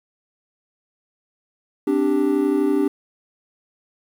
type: chord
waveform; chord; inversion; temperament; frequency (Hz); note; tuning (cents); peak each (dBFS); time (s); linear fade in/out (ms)
triangle; C suspended second; none; equal; 261.6 / 293.7 / 392; C4 / D4 / G4; 0 / 0 / 0; -22 / -17 / -19; 1.87-2.88; 5
effects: 8-bit